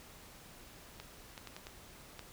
clicks, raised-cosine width 0.2 ms, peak -28 dBFS, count 6, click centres 1 / 1.378 / 1.473 / 1.565 / 1.669 / 2.193 s, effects pink hiss -55 dBFS RMS until 2.32 s

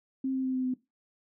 sine tone with pitch steps, 265 / 262.4 / 259.8 / 257.3 / 254.8 Hz, C4 / C4 / C4 / C4 / C4, +22 / +5 / -12 / -29 / -46 cents, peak -27 dBFS, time 0.24-0.74 s, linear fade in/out 5 ms, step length 100 ms, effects noise-tail reverb RT60 0.2 s tail -17 dB re dry

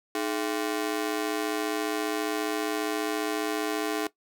sawtooth ring-modulated tone, 366.5 Hz, F#4, 16 cents flat, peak -20 dBFS, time 0.15-4.07 s, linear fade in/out 0 ms, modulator 57.4 Hz, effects noise-tail reverb RT60 0.1 s tail -17 dB re dry

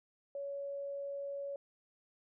sine tone, 561 Hz, C#5, 21 cents sharp, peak -38 dBFS, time 0.35-1.56 s, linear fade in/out 2 ms, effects none

